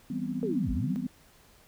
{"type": "chord", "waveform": "sine", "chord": "C major seventh", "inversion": "first", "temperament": "equal", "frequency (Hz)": [164.81, 196, 246.9, 261.6], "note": ["E3", "G3", "B3", "C4"], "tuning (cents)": [0, 0, 0, 0], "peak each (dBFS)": [-38, -36, -33, -37], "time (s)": [0.1, 1.07], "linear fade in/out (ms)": 5}
{"type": "linear two-way sweep", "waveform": "sine", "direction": "down then up", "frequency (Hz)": [471.2, 42.85, 208.2], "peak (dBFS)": -29, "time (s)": [0.43, 0.96], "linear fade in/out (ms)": 0, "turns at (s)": 0.71}
{"effects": ["pink hiss -59 dBFS RMS until 1.67 s"]}